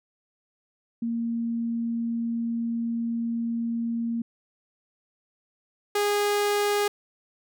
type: tone pair in turn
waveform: sine / sawtooth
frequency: 232 / 411.2 Hz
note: A#3 / G#4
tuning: -8 / -17 cents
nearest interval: minor seventh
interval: 991 cents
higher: second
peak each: -25 / -18 dBFS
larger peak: second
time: 1.02-4.22 / 5.95-6.88 s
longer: first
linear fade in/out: 5 ms
effects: none